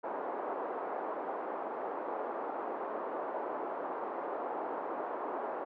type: band-pass noise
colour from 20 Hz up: white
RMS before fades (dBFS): -38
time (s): 0.03-5.65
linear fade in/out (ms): 20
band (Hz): 320 to 1000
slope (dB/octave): 24
effects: none